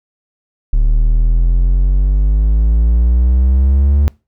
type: exponential sweep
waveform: triangle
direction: up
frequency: 36.43 to 73 Hz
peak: -6 dBFS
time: 0.73-4.08 s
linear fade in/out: 0 ms
effects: noise-tail reverb RT60 0.3 s tail -25 dB re dry